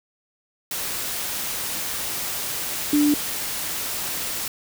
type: tone in noise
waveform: sine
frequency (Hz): 294.1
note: D4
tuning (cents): +3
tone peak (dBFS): -15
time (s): 2.93-3.14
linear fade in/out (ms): 2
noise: white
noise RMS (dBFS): -28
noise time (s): 0.71-4.48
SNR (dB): +10
effects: none